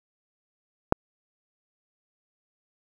click, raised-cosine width 1 ms, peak -3 dBFS, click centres 0.924 s, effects 7-bit

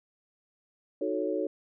sine chord, D# half-diminished seventh, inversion none, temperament equal with one note detuned, 311.1 / 367.9 / 440 / 554.4 Hz, D#4 / F#4 / A4 / C#5, 0 / -10 / 0 / 0 cents, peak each -33 dBFS, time 1.01-1.47 s, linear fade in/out 5 ms, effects none

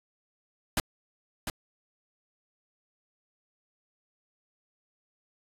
pink noise with echo, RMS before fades -26 dBFS, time 0.77-0.8 s, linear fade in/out 2 ms, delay 700 ms, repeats 1, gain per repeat -7 dB, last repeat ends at 1.5 s, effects resampled to 32000 Hz

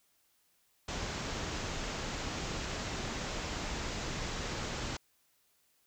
pink low-pass noise, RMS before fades -38 dBFS, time 0.88-4.97 s, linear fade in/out 5 ms, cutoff 7500 Hz, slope 96 dB/octave, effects white hiss -72 dBFS RMS until 5.86 s

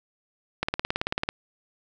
click train, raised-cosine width 0.3 ms, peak -9 dBFS, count 13, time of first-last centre 0.63-1.289 s, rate 18.2 Hz, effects none

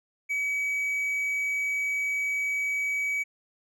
triangle tone, 2275 Hz, C#7, 44 cents sharp, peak -24 dBFS, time 0.29-3.24 s, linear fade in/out 20 ms, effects none

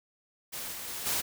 white noise with level steps, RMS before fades -38 / -40 / -38 / -30 dBFS, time 0.52-1.22 s, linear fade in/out 20 ms, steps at 0.71 / 0.87 / 1.05 s, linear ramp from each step 20 ms, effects none

